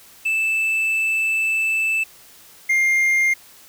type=tone pair in turn; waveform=triangle; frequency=2637 / 2114 Hz; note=E7 / C7; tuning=0 / +17 cents; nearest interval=major third; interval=383 cents; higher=first; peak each=-16 / -13 dBFS; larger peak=second; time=0.25-2.04 / 2.69-3.34 s; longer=first; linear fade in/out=10 ms; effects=white hiss -47 dBFS RMS until 3.68 s